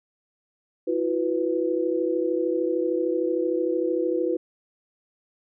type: chord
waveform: sine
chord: E suspended second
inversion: none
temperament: equal with one note detuned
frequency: 329.6 / 362.8 / 493.9 Hz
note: E4 / F#4 / B4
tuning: 0 / -34 / 0 cents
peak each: -26 dBFS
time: 0.87-4.37 s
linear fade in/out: 10 ms
effects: none